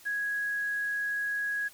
sine tone with quantisation, 1661.2 Hz, G#6, in tune, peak -28 dBFS, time 0.05-1.69 s, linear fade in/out 20 ms, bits 9, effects white hiss -54 dBFS RMS until 1.73 s + MP3 96 kbps

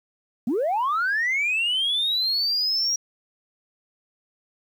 sine linear sweep, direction up, 207.2 to 5700 Hz, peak -19 dBFS, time 0.47-2.96 s, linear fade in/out 5 ms, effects tanh soft clip ceiling -18 dBFS + 9-bit

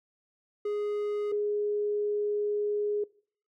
triangle / sine tone pair in turn, 415.3 / 415.3 Hz, G#4 / G#4, 0 / 0 cents, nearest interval unison, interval 0 cents, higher neither, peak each -26 dBFS, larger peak neither, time 0.65-1.32 / 1.32-3.04 s, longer second, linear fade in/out 5 ms, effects noise-tail reverb RT60 0.5 s tail -22 dB re dry

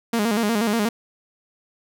sawtooth tone with vibrato, 219 Hz, A3, 8 cents flat, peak -15 dBFS, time 0.13-0.89 s, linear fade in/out 5 ms, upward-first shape square, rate 8.3 Hz, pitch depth 99 cents each way, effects none

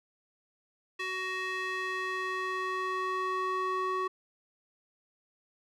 square tone with band-pass filter sweep, 373.6 Hz, F#4, 17 cents sharp, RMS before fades -33 dBFS, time 0.99-4.08 s, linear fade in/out 10 ms, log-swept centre 2300 to 1000 Hz, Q 1.8, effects none

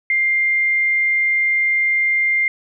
sine tone, 2100 Hz, C7, 6 cents sharp, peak -14 dBFS, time 0.1-2.48 s, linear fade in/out 2 ms, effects none

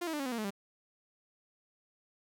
sawtooth tone with pitch steps, 349.2 / 322.1 / 297.1 / 274 / 252.7 / 233.1 / 215 / 198.26 Hz, F4 / E4 / D4 / C#4 / B3 / A#3 / A3 / G3, 0 / -40 / +20 / -20 / +40 / 0 / -40 / +20 cents, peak -30 dBFS, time 0.01-0.506 s, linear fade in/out 10 ms, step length 62 ms, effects none

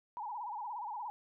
sine tone with vibrato, 902 Hz, A5, 43 cents sharp, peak -38 dBFS, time 0.17-1.1 s, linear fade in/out 0 ms, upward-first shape sine, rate 17 Hz, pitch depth 170 cents each way, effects none

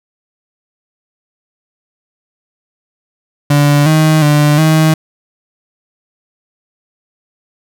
35% pulse tone with pitch steps, 145.1 / 156.5 / 148.1 / 157.7 Hz, D3 / D#3 / D3 / D#3, -21 / +10 / +15 / +24 cents, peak -5 dBFS, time 3.5-4.94 s, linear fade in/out 5 ms, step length 360 ms, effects none

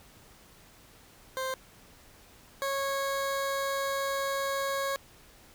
20% pulse tone pair in turn, 523.3 / 549.6 Hz, C5 / C#5, 0 / -15 cents, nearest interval minor second, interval 85 cents, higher second, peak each -26 / -24 dBFS, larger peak second, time 1.37-1.54 / 2.62-4.96 s, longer second, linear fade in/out 0 ms, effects pink hiss -56 dBFS RMS until 5.54 s

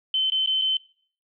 sine tone with dropouts, 3070 Hz, G7, 37 cents flat, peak -20 dBFS, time 0.14-0.77 s, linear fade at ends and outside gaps 2 ms, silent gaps 0.301-0.32 / 0.461-0.473 / 0.615-0.619 s, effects noise-tail reverb RT60 0.5 s tail -21 dB re dry

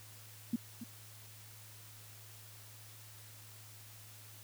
sine tone with echo, 233.1 Hz, A#3, in tune, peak -29 dBFS, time 0.53-0.56 s, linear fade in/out 5 ms, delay 280 ms, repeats 1, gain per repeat -12 dB, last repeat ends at 0.84 s, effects added 107 Hz sine -56 dBFS peak until 4.43 s + white hiss -56 dBFS RMS until 4.43 s

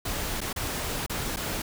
pink noise with dropouts, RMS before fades -31 dBFS, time 0.05-1.62 s, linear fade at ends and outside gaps 5 ms, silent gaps 0.406-0.414 / 0.529-0.561 / 1.064-1.096 / 1.362-1.369 s, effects none

